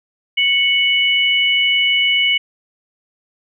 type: tone pair together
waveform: sine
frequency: 2217 / 2955 Hz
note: C#7 / F#7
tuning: 0 / -3 cents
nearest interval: perfect fourth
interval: 497 cents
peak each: -15 dBFS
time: 0.37-2.38 s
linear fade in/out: 10 ms
effects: none